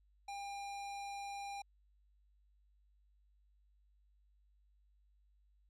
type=tone with low-pass filter; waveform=square; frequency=801 Hz; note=G5; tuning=37 cents sharp; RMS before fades=-45 dBFS; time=0.28-1.62 s; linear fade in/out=5 ms; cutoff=7900 Hz; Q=0.88; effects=added 50 Hz sine -68 dBFS peak until 5.69 s